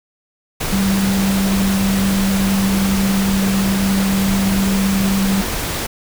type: tone in noise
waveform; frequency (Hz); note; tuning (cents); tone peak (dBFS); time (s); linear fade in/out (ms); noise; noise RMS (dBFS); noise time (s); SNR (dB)
sine; 194.8; G3; -11; -14; 0.72-5.42; 10; pink; -22; 0.6-5.87; +5
effects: none